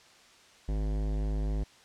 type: tone with hard clipping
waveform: sine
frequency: 51.91 Hz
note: G#1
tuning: in tune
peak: -30 dBFS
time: 0.68-1.64 s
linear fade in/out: 10 ms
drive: 18 dB
effects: white hiss -57 dBFS RMS until 1.84 s + low-pass 6000 Hz 12 dB/octave